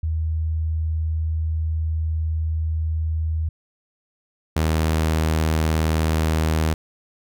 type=tone pair in turn; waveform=sine / sawtooth; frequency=79.6 / 79.17 Hz; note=D#2 / D#2; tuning=+40 / +31 cents; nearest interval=unison; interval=9 cents; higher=first; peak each=-20 / -14 dBFS; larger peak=second; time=0.03-3.49 / 4.56-6.74 s; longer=first; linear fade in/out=5 ms; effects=none